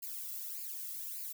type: noise with flanger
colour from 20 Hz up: violet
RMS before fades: -42 dBFS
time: 0.02-1.33 s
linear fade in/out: 10 ms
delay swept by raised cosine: 0.42 to 1.52 ms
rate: 1.7 Hz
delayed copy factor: +1
effects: none